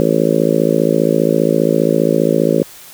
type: harmonic tone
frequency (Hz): 55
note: A1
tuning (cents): 0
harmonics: 3 / 4 / 5 / 6 / 7 / 8 / 9 / 10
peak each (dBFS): -19 / -19 / -19 / -19 / -19 / -19 / -19 / -19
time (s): 0-2.63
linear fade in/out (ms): 0
effects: white hiss -38 dBFS RMS until 2.93 s